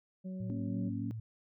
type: harmonic tone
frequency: 186.3 Hz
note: F#3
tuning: 12 cents sharp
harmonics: 1 / 2 / 3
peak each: -38 / -55 / -52 dBFS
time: 0.24-0.9 s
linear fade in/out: 20 ms
type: tone with vibrato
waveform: sine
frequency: 110 Hz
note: A2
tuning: in tune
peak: -38 dBFS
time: 0.4-1.2 s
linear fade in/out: 5 ms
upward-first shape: sine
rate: 3.2 Hz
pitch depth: 53 cents each way
type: chord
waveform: sine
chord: F# major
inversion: none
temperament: equal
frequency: 185 / 233.1 / 277.2 Hz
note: F#3 / A#3 / C#4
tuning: 0 / 0 / 0 cents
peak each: -44 / -39 / -39 dBFS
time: 0.5-1.11 s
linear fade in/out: 0 ms
effects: none